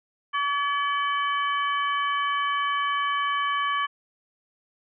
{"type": "harmonic tone with a mistuned harmonic", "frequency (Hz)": 570, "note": "C#5", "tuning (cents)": 48, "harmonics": [2, 3, 4, 5], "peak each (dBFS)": [-24, -30, -35, -34], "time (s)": [0.33, 3.87], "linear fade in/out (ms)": 20, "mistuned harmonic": 5, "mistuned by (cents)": 110, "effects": []}